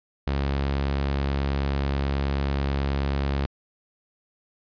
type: tone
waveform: sawtooth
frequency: 69.3 Hz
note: C#2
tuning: in tune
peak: -19 dBFS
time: 0.27-3.46 s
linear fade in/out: 0 ms
effects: resampled to 11025 Hz